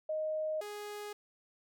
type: tone pair in turn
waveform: sine / sawtooth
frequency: 622.3 / 415.3 Hz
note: D#5 / G#4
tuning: 0 / 0 cents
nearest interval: perfect fifth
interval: 700 cents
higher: first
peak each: -32 / -37 dBFS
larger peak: first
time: 0.09-0.61 / 0.61-1.13 s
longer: neither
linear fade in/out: 5 ms
effects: none